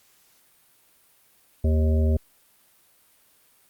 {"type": "harmonic tone with a mistuned harmonic", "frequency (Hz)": 78.4, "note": "D#2", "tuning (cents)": 14, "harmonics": [1, 3, 5, 7, 8], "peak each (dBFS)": [-18, -28, -32, -35, -36], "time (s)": [1.64, 2.17], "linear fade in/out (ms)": 5, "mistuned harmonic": 7, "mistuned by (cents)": -32, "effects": ["white hiss -60 dBFS RMS until 3.69 s", "Opus 48 kbps"]}